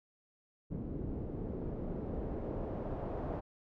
pink noise with low-pass filter sweep, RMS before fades -39 dBFS, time 0.7-3.41 s, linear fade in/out 20 ms, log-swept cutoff 300 to 700 Hz, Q 1.4, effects none

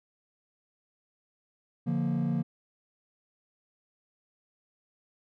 triangle chord, Bb major, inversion first, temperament just, 145.68 / 174.81 / 233.1 Hz, D3 / F3 / Bb3, -14 / +2 / 0 cents, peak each -28 dBFS, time 1.86-2.43 s, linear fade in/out 20 ms, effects tanh soft clip ceiling -18 dBFS

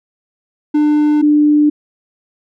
triangle / sine tone pair in turn, 299 / 297.5 Hz, D4 / D4, +31 / +22 cents, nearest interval unison, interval 9 cents, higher first, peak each -7 dBFS, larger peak neither, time 0.74-1.22 / 1.22-1.7 s, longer neither, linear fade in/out 10 ms, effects none

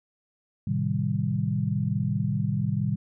sine chord, A half-diminished seventh, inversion none, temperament equal, 110 / 130.81 / 155.56 / 196 Hz, A2 / C3 / Eb3 / G3, 0 / 0 / 0 / 0 cents, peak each -29 dBFS, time 0.67-2.96 s, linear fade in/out 5 ms, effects none

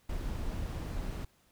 brown noise, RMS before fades -36 dBFS, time 0.09-1.25 s, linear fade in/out 5 ms, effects pink hiss -68 dBFS RMS until 1.51 s

